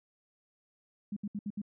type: tone bursts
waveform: sine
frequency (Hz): 205.3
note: G#3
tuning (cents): -20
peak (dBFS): -33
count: 5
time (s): 1.12-1.617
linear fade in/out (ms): 5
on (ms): 45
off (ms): 68
effects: none